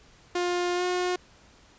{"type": "tone with pitch glide", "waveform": "sawtooth", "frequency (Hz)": [354.1, 360.3], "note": ["F4", "F#4"], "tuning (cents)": [24, -46], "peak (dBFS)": -21, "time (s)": [0.35, 1.16], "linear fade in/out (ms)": 5, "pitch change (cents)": 30, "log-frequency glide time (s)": [0.75, 0.83], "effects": ["pink hiss -56 dBFS RMS until 1.78 s", "resampled to 16000 Hz"]}